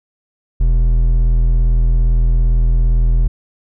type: tone with hard clipping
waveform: triangle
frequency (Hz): 41.2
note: E1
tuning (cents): 0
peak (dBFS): -11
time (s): 0.6-3.28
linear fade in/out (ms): 10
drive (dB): 10
effects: none